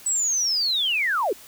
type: linear sweep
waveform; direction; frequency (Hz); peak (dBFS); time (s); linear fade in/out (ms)
sine; down; 7990 to 335.2; -20; 0.06-1.33; 5
effects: white hiss -46 dBFS RMS until 1.47 s